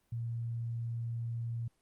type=tone; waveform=sine; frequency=116.54 Hz; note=A#2; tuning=in tune; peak=-34 dBFS; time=0.12-1.68 s; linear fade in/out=5 ms; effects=pink hiss -75 dBFS RMS until 1.81 s + Opus 32 kbps